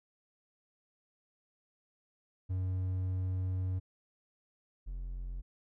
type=tone pair in turn; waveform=triangle; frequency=92.8 / 44.25 Hz; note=F#2 / F1; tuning=+6 / +23 cents; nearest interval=octave + minor second; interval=1283 cents; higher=first; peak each=-29 / -35 dBFS; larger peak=first; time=2.49-3.8 / 4.86-5.42 s; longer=first; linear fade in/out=20 ms; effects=none